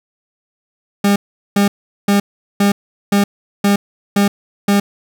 40% pulse tone bursts, 201.5 Hz, G3, 48 cents sharp, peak -9 dBFS, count 8, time 1.04-4.8 s, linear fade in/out 5 ms, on 120 ms, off 400 ms, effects none

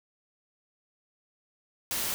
white noise, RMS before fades -31 dBFS, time 1.91-2.14 s, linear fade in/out 0 ms, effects none

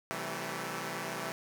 5% pulse chord, A minor seventh, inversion first, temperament equal with one note detuned, 130.81 / 164.81 / 191.52 / 220 Hz, C3 / E3 / G3 / A3, 0 / 0 / -40 / 0 cents, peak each -31 / -29 / -30 / -31 dBFS, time 0.11-1.32 s, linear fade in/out 0 ms, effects none

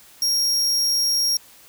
40% pulse tone, 5588 Hz, F8, in tune, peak -17 dBFS, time 0.22-1.37 s, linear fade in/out 2 ms, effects white hiss -49 dBFS RMS until 1.68 s

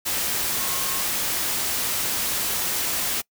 sine tone in noise, 1081 Hz, C#6, 44 cents flat, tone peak -36 dBFS, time 0.59-1.04 s, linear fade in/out 20 ms, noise white, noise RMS -25 dBFS, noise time 0.05-3.22 s, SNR -14 dB, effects noise-tail reverb RT60 0.1 s tail -25 dB re dry

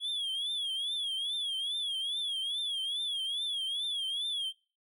triangle tone with vibrato, 3336 Hz, G#7, 7 cents sharp, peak -30 dBFS, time 0-4.53 s, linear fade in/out 50 ms, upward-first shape triangle, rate 2.4 Hz, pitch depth 140 cents each way, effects noise-tail reverb RT60 0.4 s tail -26 dB re dry

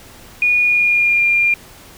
sine tone with pitch glide, 2449 to 2400 Hz, D#7 to D7, -28 to +37 cents, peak -11 dBFS, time 0.42-1.54 s, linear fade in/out 2 ms, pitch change -35 cents, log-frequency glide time 0.59-1.24 s, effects pink hiss -41 dBFS RMS until 1.97 s

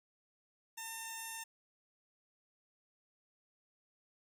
5% pulse tone with notch filter, 903 Hz, A5, 45 cents sharp, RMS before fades -45 dBFS, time 0.77-1.44 s, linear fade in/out 10 ms, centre 4400 Hz, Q 1.7, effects none

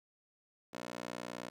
15% pulse tone with high-pass filter, 59.8 Hz, A#1, 45 cents sharp, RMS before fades -45 dBFS, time 0.73-1.5 s, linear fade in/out 10 ms, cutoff 360 Hz, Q 1, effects low-pass 9000 Hz 12 dB/octave + 11-bit

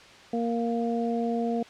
harmonic tone, 233.1 Hz, A#3, in tune, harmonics 1 / 2 / 3, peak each -27 / -30 / -32 dBFS, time 0.33-1.63 s, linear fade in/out 5 ms, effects white hiss -49 dBFS RMS until 1.69 s + low-pass 4000 Hz 12 dB/octave

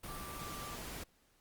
sine tone in noise, 1174.7 Hz, D6, in tune, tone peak -47 dBFS, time 0.08-0.76 s, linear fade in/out 10 ms, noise pink, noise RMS -45 dBFS, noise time 0.03-1.04 s, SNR -5 dB, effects pink hiss -71 dBFS RMS until 1.4 s + Opus 32 kbps

